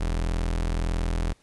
35% pulse tone, 41.67 Hz, E1, 19 cents sharp, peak -22 dBFS, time 0-1.33 s, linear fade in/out 10 ms, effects pink hiss -62 dBFS RMS until 1.42 s + resampled to 24000 Hz

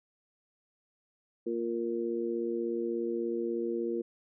harmonic tone, 116.54 Hz, A#2, in tune, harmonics 2 / 3 / 4, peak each -37 / -32 / -35 dBFS, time 1.46-4.02 s, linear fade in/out 10 ms, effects none

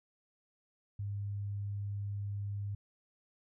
sine tone, 101.2 Hz, G#2, 44 cents flat, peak -35 dBFS, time 0.99-2.75 s, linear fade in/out 5 ms, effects none

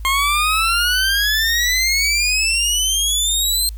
20% pulse exponential sweep, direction up, 1064 to 4186 Hz, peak -10 dBFS, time 0.05-3.69 s, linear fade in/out 0 ms, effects added 53 Hz sine -27 dBFS peak until 3.77 s + white hiss -54 dBFS RMS until 3.77 s

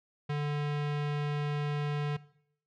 square tone with low-pass filter, 146.83 Hz, D3, in tune, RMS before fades -32 dBFS, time 0.29-2.17 s, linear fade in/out 10 ms, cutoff 3100 Hz, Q 1.1, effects noise-tail reverb RT60 0.7 s tail -20 dB re dry

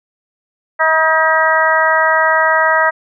harmonic tone with a mistuned harmonic, 319.2 Hz, D#4, 44 cents sharp, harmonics 2 / 3 / 4 / 5 / 6, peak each -16 / -16 / -16 / -16 / -16 dBFS, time 0.79-2.91 s, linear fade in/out 20 ms, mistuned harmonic 4, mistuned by -16 cents, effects none

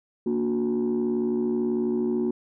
sine chord, Bb augmented, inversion none, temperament just, 233.1 / 291.4 / 364.2 Hz, Bb3 / D4 / F#4, 0 / -13 / -27 cents, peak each -24 / -30 / -24 dBFS, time 0.26-2.31 s, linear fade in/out 5 ms, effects tanh soft clip ceiling -18 dBFS

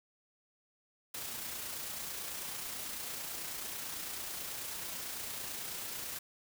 white noise with amplitude modulation, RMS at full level -40 dBFS, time 1.14-6.19 s, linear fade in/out 5 ms, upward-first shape sine, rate 29.1 Hz, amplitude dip 30%, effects none

